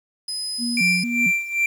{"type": "tone", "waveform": "35% pulse", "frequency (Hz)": 5030, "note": "D#8", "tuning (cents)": 18, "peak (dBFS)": -23, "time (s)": [0.28, 1.04], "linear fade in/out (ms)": 5}
{"type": "tone with vibrato", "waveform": "sine", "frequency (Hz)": 207.7, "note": "G#3", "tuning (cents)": 0, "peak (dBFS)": -23, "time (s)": [0.58, 1.32], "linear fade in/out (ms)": 50, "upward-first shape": "square", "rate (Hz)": 2.2, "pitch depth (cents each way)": 240}
{"type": "tone with tremolo", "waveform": "triangle", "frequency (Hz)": 2356, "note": "D7", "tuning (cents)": 5, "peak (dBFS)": -14, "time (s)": [0.77, 1.66], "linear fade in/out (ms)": 2, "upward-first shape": "sine", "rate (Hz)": 2.5, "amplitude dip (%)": 80}
{"effects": ["8-bit"]}